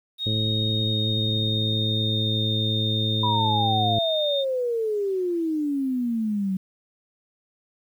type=tone with pitch glide; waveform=sine; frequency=3729 to 3650 Hz; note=A#7 to A#7; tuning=0 to -37 cents; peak=-25 dBFS; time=0.18-4.45 s; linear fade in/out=50 ms; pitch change=-37 cents; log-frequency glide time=0.48-2.48 s
type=harmonic tone; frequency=108.5 Hz; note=A2; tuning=24 cents flat; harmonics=1 / 2 / 3 / 4 / 5; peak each=-24 / -30 / -34 / -36 / -38 dBFS; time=0.26-3.99 s; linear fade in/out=5 ms
type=exponential sweep; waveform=sine; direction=down; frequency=991 to 185.8 Hz; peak=-22 dBFS; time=3.23-6.57 s; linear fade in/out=5 ms
effects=9-bit